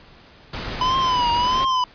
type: noise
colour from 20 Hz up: pink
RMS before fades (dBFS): -29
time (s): 0.53-1.65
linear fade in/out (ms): 5
type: tone with vibrato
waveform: square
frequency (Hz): 1000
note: B5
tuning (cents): +21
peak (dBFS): -18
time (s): 0.81-1.84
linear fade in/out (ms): 2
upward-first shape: triangle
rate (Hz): 1.5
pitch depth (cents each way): 110
effects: pink hiss -48 dBFS RMS until 1.94 s + resampled to 11025 Hz